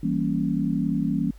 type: chord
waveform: sine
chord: E diminished seventh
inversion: none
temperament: equal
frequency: 164.81 / 196 / 233.1 / 277.2 Hz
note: E3 / G3 / Bb3 / Db4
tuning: 0 / 0 / 0 / 0 cents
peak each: -27 dBFS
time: 0.03-1.31 s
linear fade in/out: 5 ms
effects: added 50 Hz sine -42 dBFS peak until 1.38 s + pink hiss -59 dBFS RMS until 1.38 s